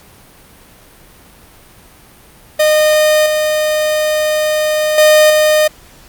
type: tone with level steps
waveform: 45% pulse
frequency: 613 Hz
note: D#5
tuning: 26 cents flat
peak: -8 / -12 / -5 / -8 dBFS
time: 2.59-5.68 s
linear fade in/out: 10 ms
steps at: 3.26 / 4.98 / 5.3 s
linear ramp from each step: 2 ms
effects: pink hiss -42 dBFS RMS until 6.08 s + Opus 48 kbps